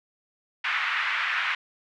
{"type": "band-pass noise", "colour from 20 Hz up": "white", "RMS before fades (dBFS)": -27, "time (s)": [0.64, 1.55], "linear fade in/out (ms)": 5, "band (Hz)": [1200, 2400], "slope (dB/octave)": 24, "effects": []}